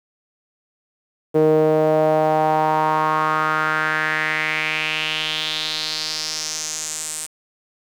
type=tone with band-pass filter sweep; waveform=sawtooth; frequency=155.56 Hz; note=D#3; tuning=in tune; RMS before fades=-20 dBFS; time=1.34-7.27 s; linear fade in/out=20 ms; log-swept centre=440 to 8600 Hz; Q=3.8; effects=8-bit